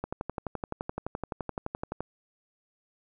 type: click train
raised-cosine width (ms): 1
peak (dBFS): -18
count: 24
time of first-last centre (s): 0.04-2.006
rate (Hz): 11.7
effects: none